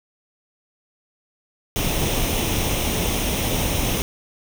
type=noise with comb filter; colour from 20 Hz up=pink; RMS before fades=-22 dBFS; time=1.76-4.02 s; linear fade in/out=0 ms; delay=0.33 ms; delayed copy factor=+0.55; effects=none